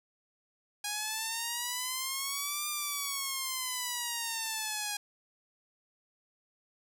5% pulse exponential two-way sweep, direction up then down, 821 to 1200 to 821 Hz, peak -21 dBFS, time 0.84-4.97 s, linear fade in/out 5 ms, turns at 2.68 s, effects none

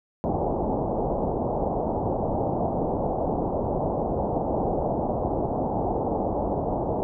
white low-pass noise, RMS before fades -26 dBFS, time 0.24-7.03 s, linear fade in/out 0 ms, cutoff 840 Hz, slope 48 dB/octave, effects none

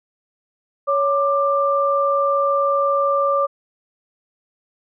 sine tone pair together, 559 / 1184.5 Hz, C#5 / D6, +14 / +14 cents, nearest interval octave + minor second, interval 1300 cents, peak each -18 dBFS, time 0.87-3.47 s, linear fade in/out 20 ms, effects none

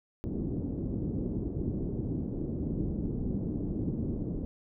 white low-pass noise, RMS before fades -33 dBFS, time 0.24-4.45 s, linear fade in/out 0 ms, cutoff 320 Hz, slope 24 dB/octave, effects none

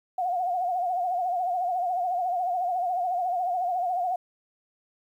sine tone with vibrato, 721 Hz, F#5, 45 cents flat, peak -24 dBFS, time 0.18-4.16 s, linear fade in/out 5 ms, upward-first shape triangle, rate 14 Hz, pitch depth 96 cents each way, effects 10-bit

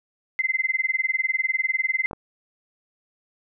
sine tone with tremolo, 2068 Hz, C7, 21 cents flat, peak -17 dBFS, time 0.39-2.06 s, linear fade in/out 0 ms, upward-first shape sine, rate 20 Hz, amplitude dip 100%
clicks, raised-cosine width 1 ms, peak -19 dBFS, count 2, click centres 2.111 / 2.132 s
effects none

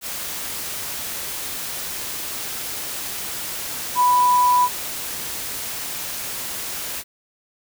sine tone in noise, 989 Hz, B5, 2 cents sharp, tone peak -13 dBFS, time 3.95-4.69 s, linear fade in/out 50 ms, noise white, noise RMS -29 dBFS, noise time 0.01-7.04 s, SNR +13 dB, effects none

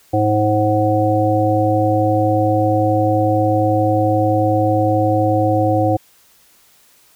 harmonic tone, 106.1 Hz, G#2, 38 cents sharp, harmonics 1 / 3 / 5 / 7, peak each -18 / -18 / -18 / -18 dBFS, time 0.13-5.97 s, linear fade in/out 10 ms, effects white hiss -52 dBFS RMS until 7.15 s

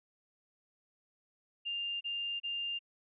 sine tone bursts, 2800 Hz, F7, 4 cents sharp, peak -34 dBFS, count 3, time 1.65-2.792 s, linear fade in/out 20 ms, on 360 ms, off 31 ms, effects none

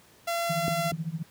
sawtooth tone, 681 Hz, F5, 44 cents flat, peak -23 dBFS, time 0.27-0.92 s, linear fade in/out 10 ms
sine tone with tremolo, 162.3 Hz, E3, 27 cents flat, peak -25 dBFS, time 0.49-1.23 s, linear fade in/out 10 ms, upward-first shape triangle, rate 14 Hz, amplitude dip 100%
clicks, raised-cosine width 3 ms, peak -16 / -23 dBFS, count 2, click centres 0.681 / 0.92 s
effects pink hiss -57 dBFS RMS until 1.3 s + high-pass 100 Hz 12 dB/octave

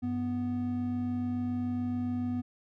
triangle tone pair together, 97.98 / 246.9 Hz, G2 / B3, 0 / 0 cents, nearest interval octave + major third, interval 1600 cents, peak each -35 / -28 dBFS, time 0.02-2.42 s, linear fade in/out 20 ms, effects none

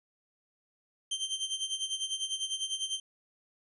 sawtooth tone with tremolo, 3136 Hz, G7, in tune, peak -26 dBFS, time 1.11-3 s, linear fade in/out 5 ms, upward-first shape sine, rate 10 Hz, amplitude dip 75%, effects resampled to 24000 Hz

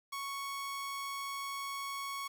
sawtooth tone, 1108.7 Hz, C#6, in tune, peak -34 dBFS, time 0.12-2.28 s, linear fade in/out 10 ms, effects 10-bit

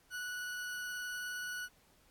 40% pulse tone with vibrato, 1473 Hz, F#6, 8 cents flat, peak -38 dBFS, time 0.1-1.69 s, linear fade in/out 50 ms, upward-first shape sine, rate 19 Hz, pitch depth 11 cents each way, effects pink hiss -68 dBFS RMS until 2.1 s + AAC 64 kbps

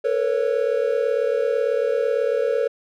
triangle tone cluster, 446.9 / 485 / 553 Hz, A4 / B4 / C#5, +27 / -31 / -4 cents, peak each -21 dBFS, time 0.04-2.68 s, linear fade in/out 10 ms, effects none

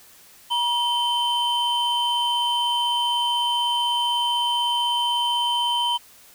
triangle tone pair together, 958 / 3082 Hz, A#5 / G7, +47 / -30 cents, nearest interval octave + minor sixth, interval 2023 cents, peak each -21 dBFS, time 0.5-5.98 s, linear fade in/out 20 ms, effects white hiss -50 dBFS RMS until 6.34 s

